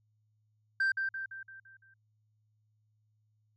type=tone with echo; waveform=sine; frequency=1568 Hz; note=G6; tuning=in tune; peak=-23 dBFS; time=0.8-0.92 s; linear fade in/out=5 ms; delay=170 ms; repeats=6; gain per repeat=-6 dB; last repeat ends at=1.94 s; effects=tanh soft clip ceiling -25 dBFS + added 107 Hz sine -70 dBFS peak until 3.56 s